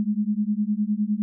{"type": "beating tone pair", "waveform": "sine", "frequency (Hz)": [204.8, 214.6], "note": ["G#3", "A3"], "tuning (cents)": [-24, -43], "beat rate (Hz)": 9.8, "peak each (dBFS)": [-24, -24], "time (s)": [0, 1.22], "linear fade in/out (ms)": 0, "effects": []}